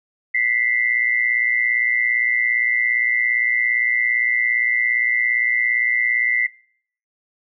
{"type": "tone pair together", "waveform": "sine", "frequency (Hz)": [1975.5, 2093], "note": ["B6", "C7"], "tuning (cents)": [0, 0], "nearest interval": "minor second", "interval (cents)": 100, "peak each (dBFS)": -19, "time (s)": [0.34, 6.47], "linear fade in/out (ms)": 10, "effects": ["noise-tail reverb RT60 0.6 s tail -23 dB re dry"]}